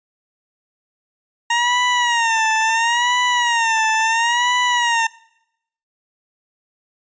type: tone with vibrato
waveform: 20% pulse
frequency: 932.3 Hz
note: A#5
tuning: in tune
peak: -10 dBFS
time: 1.5-5.07 s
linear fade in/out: 5 ms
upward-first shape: sine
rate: 0.73 Hz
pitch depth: 100 cents each way
effects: noise-tail reverb RT60 0.8 s tail -23 dB re dry + resampled to 16000 Hz